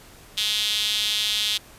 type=tone with high-pass filter; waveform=sawtooth; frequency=211.4 Hz; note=G#3; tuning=31 cents sharp; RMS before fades=-24 dBFS; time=0.37-1.58 s; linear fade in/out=10 ms; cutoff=3400 Hz; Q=4.8; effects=pink hiss -48 dBFS RMS until 1.78 s + resampled to 32000 Hz